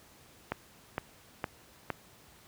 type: click train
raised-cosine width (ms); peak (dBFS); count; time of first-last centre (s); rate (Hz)
0.5; -16; 4; 0.52-1.902; 2.17
effects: pink hiss -58 dBFS RMS until 2.47 s + high-pass 60 Hz 12 dB/octave